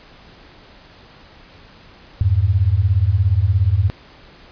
sine beating tone pair, 86 / 103 Hz, F2 / G#2, -26 / -14 cents, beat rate 17 Hz, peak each -16 / -15 dBFS, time 2.21-3.9 s, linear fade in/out 0 ms, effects pink hiss -45 dBFS RMS until 4.51 s + resampled to 11025 Hz

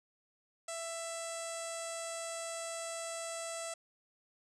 sawtooth tone with low-pass filter, 664 Hz, E5, 12 cents sharp, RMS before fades -41 dBFS, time 0.68-3.74 s, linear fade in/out 5 ms, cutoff 8200 Hz, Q 7.1, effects none

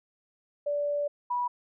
sine tone pair in turn, 581 / 977.1 Hz, D5 / B5, -19 / -19 cents, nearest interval major sixth, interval 900 cents, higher second, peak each -26 dBFS, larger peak neither, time 0.66-1.08 / 1.3-1.48 s, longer first, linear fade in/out 10 ms, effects none

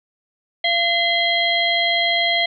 harmonic tone with a mistuned harmonic, 684 Hz, F5, 36 cents flat, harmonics 1 / 3 / 5 / 6, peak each -22 / -20 / -20 / -26 dBFS, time 0.64-2.46 s, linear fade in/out 5 ms, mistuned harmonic 5, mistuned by -91 cents, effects none

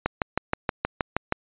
click train, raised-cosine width 0.5 ms, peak -7 dBFS, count 9, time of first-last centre 0.06-1.324 s, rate 6.33 Hz, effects resampled to 8000 Hz

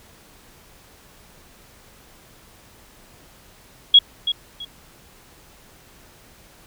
sine tone with echo, 3322 Hz, G#7, in tune, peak -6 dBFS, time 3.94-3.99 s, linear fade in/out 5 ms, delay 330 ms, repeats 2, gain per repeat -12 dB, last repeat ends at 4.65 s, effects pink hiss -50 dBFS RMS until 6.66 s

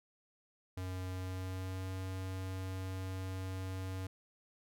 square tone with pitch glide, 92.5 to 94.12 Hz, F#2 to F#2, 0 to +30 cents, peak -39 dBFS, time 0.77-4.07 s, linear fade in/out 5 ms, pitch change +30 cents, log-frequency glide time 1.11-1.9 s, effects none

